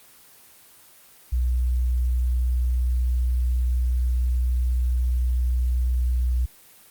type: tone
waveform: sine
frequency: 61.74 Hz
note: B1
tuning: in tune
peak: -19 dBFS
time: 1.32-6.46 s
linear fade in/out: 10 ms
effects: white hiss -51 dBFS RMS until 6.9 s + Opus 24 kbps